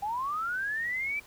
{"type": "linear sweep", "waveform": "sine", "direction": "up", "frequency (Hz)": [791, 2351], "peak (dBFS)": -29, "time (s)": [0.02, 1.2], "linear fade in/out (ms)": 10, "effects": ["pink hiss -54 dBFS RMS until 1.26 s"]}